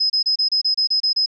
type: tone bursts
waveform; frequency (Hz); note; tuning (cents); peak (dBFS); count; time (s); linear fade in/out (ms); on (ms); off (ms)
sine; 5080; D#8; +35; -15; 10; 0-1.261; 10; 100; 29
effects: none